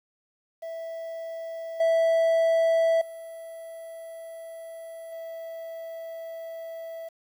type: tone with level steps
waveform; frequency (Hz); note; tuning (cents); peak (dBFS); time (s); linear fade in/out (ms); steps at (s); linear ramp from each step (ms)
triangle; 658; E5; -3; -31 / -17 / -36 / -33; 0.62-7.09; 10; 1.8 / 3.01 / 5.12; 5
effects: 9-bit